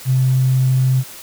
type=tone with tanh clipping; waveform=triangle; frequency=130 Hz; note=C3; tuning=11 cents flat; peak=-11 dBFS; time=0.05-1.04 s; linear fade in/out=50 ms; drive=2 dB; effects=white hiss -36 dBFS RMS until 1.22 s